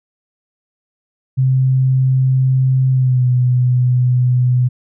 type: tone with pitch glide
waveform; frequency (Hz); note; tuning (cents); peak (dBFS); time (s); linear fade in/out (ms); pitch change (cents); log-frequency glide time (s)
sine; 130.81 to 125.05; C3 to B2; 0 to +22; -10; 1.37-4.69; 20; -78; 2.91-3.27
effects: none